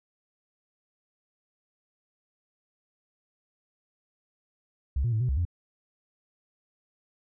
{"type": "tone with pitch steps", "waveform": "sine", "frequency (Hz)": [67.5, 118.9, 109.6, 125, 67.1, 86.6], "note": ["C#2", "A#2", "A2", "B2", "C2", "F2"], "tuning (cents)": [-45, 35, -6, 21, 44, -14], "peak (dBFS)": -22, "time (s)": [4.96, 5.452], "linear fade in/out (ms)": 5, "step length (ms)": 82, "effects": ["tanh soft clip ceiling -20 dBFS"]}